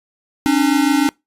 square tone pair together, 274.3 / 300.9 Hz, C#4 / D4, -18 / +42 cents, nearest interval major second, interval 160 cents, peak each -16 dBFS, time 0.46-1.09 s, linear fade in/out 0 ms, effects noise-tail reverb RT60 0.2 s tail -26 dB re dry + resampled to 32000 Hz

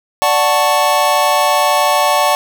square chord, D major seventh, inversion none, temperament equal, 587.3 / 740 / 880 / 1108.7 Hz, D5 / F#5 / A5 / C#6, 0 / 0 / 0 / 0 cents, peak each -17 dBFS, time 0.22-2.35 s, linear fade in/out 0 ms, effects none

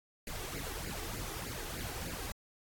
pink noise with flanger, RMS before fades -41 dBFS, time 0.27-2.32 s, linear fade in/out 2 ms, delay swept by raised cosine 0.42 to 2.62 ms, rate 3.3 Hz, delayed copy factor +0.75, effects AAC 64 kbps

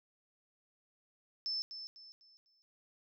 sine tone with echo, 5274 Hz, E8, in tune, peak -34 dBFS, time 1.46-1.62 s, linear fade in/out 0 ms, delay 250 ms, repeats 4, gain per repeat -9 dB, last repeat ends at 2.62 s, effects none

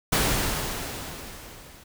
pink noise with level ramp, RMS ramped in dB -21 to -49 dBFS, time 0.12-1.84 s, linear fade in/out 10 ms, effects none

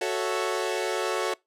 sawtooth chord, F# minor seventh, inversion none, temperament equal, 370 / 440 / 554.4 / 659.3 Hz, F#4 / A4 / C#5 / E5, 0 / 0 / 0 / 0 cents, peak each -26 / -26 / -28 / -31 dBFS, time 0.01-1.34 s, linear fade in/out 5 ms, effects noise-tail reverb RT60 0.2 s tail -24 dB re dry + low-pass 10000 Hz 12 dB/octave

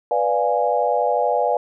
sine chord, B diminished seventh, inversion none, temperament equal, 493.9 / 587.3 / 698.5 / 830.6 Hz, B4 / D5 / F5 / Ab5, 0 / 0 / 0 / 0 cents, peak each -22 dBFS, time 0.11-1.57 s, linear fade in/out 2 ms, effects none

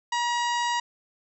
harmonic tone, 956 Hz, A#5, 43 cents sharp, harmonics 1 / 2 / 3 / 4 / 5 / 6 / 7 / 8, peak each -25 / -31 / -35 / -37 / -39 / -41 / -42 / -43 dBFS, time 0.12-0.8 s, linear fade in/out 5 ms, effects none

